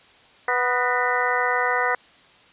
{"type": "harmonic tone with a mistuned harmonic", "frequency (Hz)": 246.9, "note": "B3", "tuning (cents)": 0, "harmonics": [2, 3, 4, 5, 6, 7, 8], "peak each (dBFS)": [-27, -27, -27, -27, -27, -27, -27], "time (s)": [0.48, 1.95], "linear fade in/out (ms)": 2, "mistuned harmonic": 7, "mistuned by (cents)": 87, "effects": ["white hiss -52 dBFS RMS until 2.52 s", "resampled to 8000 Hz"]}